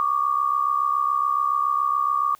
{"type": "tone pair together", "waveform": "sine", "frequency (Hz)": [1127.9, 1195], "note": ["C#6", "D6"], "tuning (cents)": [30, 30], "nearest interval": "minor second", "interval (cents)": 100, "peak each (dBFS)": -22, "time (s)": [0, 2.35], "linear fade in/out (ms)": 0, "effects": ["white hiss -57 dBFS RMS until 2.39 s"]}